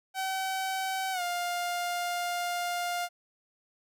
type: tone with pitch glide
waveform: sawtooth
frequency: 763 to 703.7 Hz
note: G5 to F5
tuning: -47 to +13 cents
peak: -26 dBFS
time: 0.14-3.09 s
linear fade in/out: 50 ms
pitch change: -140 cents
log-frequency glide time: 1.12-1.22 s
effects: none